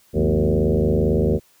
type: tone with frequency modulation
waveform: sine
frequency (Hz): 143.6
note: D3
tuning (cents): -39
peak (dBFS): -15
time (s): 0.13-1.4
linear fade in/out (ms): 50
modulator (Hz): 77.9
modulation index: 4.9
effects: white hiss -57 dBFS RMS until 1.6 s